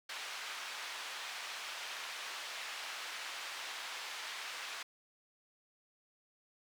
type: band-pass noise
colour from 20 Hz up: white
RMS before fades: -44 dBFS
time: 0.09-4.83 s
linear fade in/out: 5 ms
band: 830 to 3600 Hz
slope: 12 dB/octave
effects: none